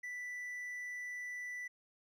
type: tone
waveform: triangle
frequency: 1976 Hz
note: B6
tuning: in tune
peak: -39 dBFS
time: 0.03-1.68 s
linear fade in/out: 10 ms
effects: none